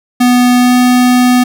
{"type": "tone with pitch glide", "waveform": "square", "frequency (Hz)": [246.9, 248.6], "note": ["B3", "B3"], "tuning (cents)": [0, 12], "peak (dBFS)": -6, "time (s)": [0.2, 1.44], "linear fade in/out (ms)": 10, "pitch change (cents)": 12, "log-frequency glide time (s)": [0.58, 0.75], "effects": []}